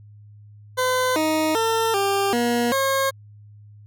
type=tone with pitch steps; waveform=20% pulse; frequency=509 / 312.9 / 451 / 396.2 / 238.8 / 540 Hz; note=C5 / D#4 / A4 / G4 / A#3 / C#5; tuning=-48 / +10 / +43 / +18 / +42 / -45 cents; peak=-14 dBFS; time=0.77-3.11 s; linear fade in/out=20 ms; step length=390 ms; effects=added 104 Hz sine -43 dBFS peak until 3.86 s